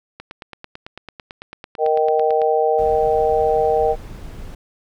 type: click train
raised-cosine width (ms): 0.3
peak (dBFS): -18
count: 21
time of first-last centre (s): 0.2-2.417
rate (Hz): 9.02
type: harmonic tone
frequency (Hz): 155.56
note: D#3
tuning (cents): 0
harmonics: 3 / 4 / 5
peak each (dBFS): -17 / -20 / -19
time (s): 1.78-3.96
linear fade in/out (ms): 50
type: noise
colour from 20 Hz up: brown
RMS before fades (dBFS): -33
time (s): 2.78-4.55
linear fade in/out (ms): 5
effects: none